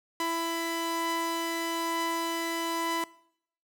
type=tone pair together; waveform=sawtooth; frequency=332.8 / 997.3 Hz; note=E4 / B5; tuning=+17 / +17 cents; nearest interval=octave + perfect fifth; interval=1900 cents; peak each=-28 dBFS; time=0.2-3.04 s; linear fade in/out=2 ms; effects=noise-tail reverb RT60 0.7 s tail -22 dB re dry